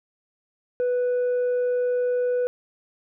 sine tone with tanh clipping, 493.9 Hz, B4, in tune, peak -21 dBFS, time 0.8-2.47 s, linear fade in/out 0 ms, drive 2 dB, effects none

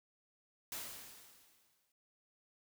white noise with exponential decay, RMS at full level -42 dBFS, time 0.72-1.92 s, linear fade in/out 1 ms, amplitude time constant 260 ms, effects none

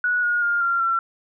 sine tone with pitch steps, 1466 / 1437.5 / 1409.5 / 1382.1 / 1355.2 Hz, F#6 / F6 / F6 / F6 / E6, -16 / +50 / +16 / -18 / +48 cents, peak -18 dBFS, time 0.04-0.99 s, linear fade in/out 2 ms, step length 190 ms, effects none

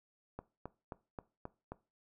click train, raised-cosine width 1 ms, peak -28 dBFS, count 6, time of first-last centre 0.39-1.72 s, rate 3.76 Hz, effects noise-tail reverb RT60 0.3 s tail -19 dB re dry

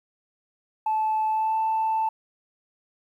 sine tone with pitch glide, 870 to 883.2 Hz, A5 to A5, -20 to +6 cents, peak -20 dBFS, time 0.86-2.09 s, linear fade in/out 5 ms, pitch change +26 cents, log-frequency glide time 1.28-1.58 s, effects tanh soft clip ceiling -18 dBFS + 10-bit

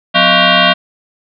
sine tone with frequency modulation, 1049 Hz, C6, 4 cents sharp, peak -6 dBFS, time 0.14-0.74 s, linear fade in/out 20 ms, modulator 434 Hz, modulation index 5.9, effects none

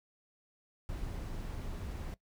brown noise, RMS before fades -40 dBFS, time 0.89-2.14 s, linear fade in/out 0 ms, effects noise-tail reverb RT60 0.1 s tail -19 dB re dry

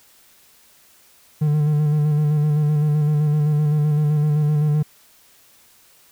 triangle tone with vibrato, 150 Hz, D3, 37 cents sharp, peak -13 dBFS, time 1.41-4.83 s, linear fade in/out 10 ms, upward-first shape square, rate 7.8 Hz, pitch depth 27 cents each way, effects white hiss -53 dBFS RMS until 6.11 s

